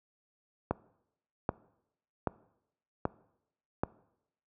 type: click train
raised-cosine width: 1 ms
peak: -14 dBFS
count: 5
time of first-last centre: 0.71-3.835 s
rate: 1.28 Hz
effects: noise-tail reverb RT60 0.8 s tail -21 dB re dry + high-pass 60 Hz 12 dB/octave